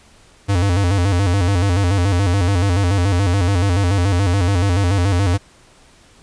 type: tone with vibrato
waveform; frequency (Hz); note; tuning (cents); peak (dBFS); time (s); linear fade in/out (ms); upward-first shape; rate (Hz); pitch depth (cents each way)
square; 93.7; F#2; +22; -14; 0.48-5.38; 20; square; 7; 110
effects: pink hiss -49 dBFS RMS until 6.22 s + resampled to 22050 Hz